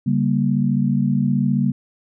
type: chord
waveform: sine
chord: G diminished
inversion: second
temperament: just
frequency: 141.12 / 196 / 235.2 Hz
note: Db3 / G3 / Bb3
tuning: +31 / 0 / +16 cents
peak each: -20 dBFS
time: 0.06-1.72 s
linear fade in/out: 10 ms
effects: none